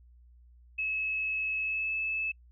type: tone with pitch glide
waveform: sine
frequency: 2585 to 2611 Hz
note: E7 to E7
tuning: -34 to -17 cents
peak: -29 dBFS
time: 0.78-2.32 s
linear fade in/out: 10 ms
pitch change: +17 cents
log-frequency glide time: 1.59-1.94 s
effects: noise-tail reverb RT60 0.1 s tail -26 dB re dry + added 60 Hz sine -54 dBFS peak until 2.51 s